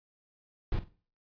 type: noise with echo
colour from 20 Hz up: brown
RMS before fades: -29 dBFS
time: 0.72-0.79 s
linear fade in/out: 2 ms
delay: 47 ms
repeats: 2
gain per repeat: -14 dB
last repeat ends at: 0.884 s
effects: noise-tail reverb RT60 0.4 s tail -18 dB re dry + resampled to 11025 Hz